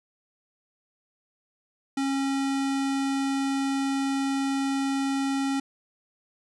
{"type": "tone", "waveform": "square", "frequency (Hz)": 272.9, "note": "C#4", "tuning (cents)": -27, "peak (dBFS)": -25, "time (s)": [1.97, 5.6], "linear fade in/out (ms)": 5, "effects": ["resampled to 24000 Hz"]}